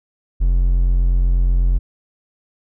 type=tone; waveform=triangle; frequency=44.1 Hz; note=F1; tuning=18 cents sharp; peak=-10 dBFS; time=0.4-1.79 s; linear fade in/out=20 ms; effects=none